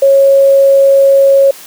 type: tone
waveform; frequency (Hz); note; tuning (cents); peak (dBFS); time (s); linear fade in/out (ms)
sine; 549; C#5; -17; -3; 0.02-1.51; 5
effects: white hiss -33 dBFS RMS until 1.66 s + high-pass 200 Hz 12 dB/octave